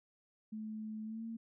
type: tone with pitch glide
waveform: sine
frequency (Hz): 216.7 to 227.1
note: A3 to A#3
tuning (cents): -26 to -45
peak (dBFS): -40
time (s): 0.52-1.37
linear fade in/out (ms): 10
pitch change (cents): +81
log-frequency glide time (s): 1.04-1.24
effects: none